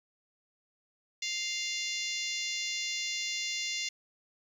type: harmonic tone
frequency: 698.5 Hz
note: F5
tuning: in tune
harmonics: 3 / 4 / 5 / 6 / 7 / 8 / 9 / 10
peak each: -38 / -39 / -40 / -41 / -41 / -42 / -43 / -43 dBFS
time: 1.22-3.89 s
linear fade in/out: 5 ms
effects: 10-bit